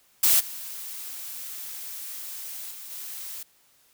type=noise with level steps; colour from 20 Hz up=blue; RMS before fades=-19 / -37 / -41 / -37 dBFS; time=0.23-3.43 s; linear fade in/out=5 ms; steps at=0.39 / 2.7 / 2.9 s; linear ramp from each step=20 ms; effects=white hiss -62 dBFS RMS until 3.93 s

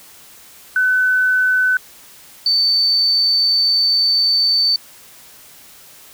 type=tone pair in turn; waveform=sine; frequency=1508 / 4544 Hz; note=F#6 / C#8; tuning=+32 / +42 cents; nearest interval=octave + perfect fifth; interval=1910 cents; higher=second; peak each=-12 dBFS; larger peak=neither; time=0.76-1.77 / 2.46-4.76 s; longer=second; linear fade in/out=2 ms; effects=white hiss -43 dBFS RMS until 6.13 s

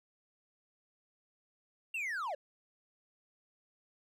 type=linear sweep; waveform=triangle; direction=down; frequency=2794 to 525 Hz; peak=-33 dBFS; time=1.94-2.35 s; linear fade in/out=5 ms; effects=none

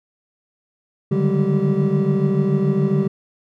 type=tone cluster; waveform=triangle; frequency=143.9 / 150.9 / 189.8 / 203 / 387.1 Hz; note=D3 / D3 / F#3 / G#3 / G4; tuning=-35 / +47 / +44 / -39 / -22 cents; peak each=-20 dBFS; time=1.11-3.08 s; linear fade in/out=10 ms; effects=none

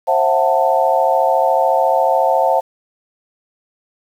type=chord; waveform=sine; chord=F# half-diminished seventh; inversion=second; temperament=just; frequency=532.8 / 666 / 740 / 888 Hz; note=C5 / E5 / F#5 / A5; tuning=+31 / +18 / 0 / +16 cents; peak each=-17 dBFS; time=0.07-2.61 s; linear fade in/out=20 ms; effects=7-bit

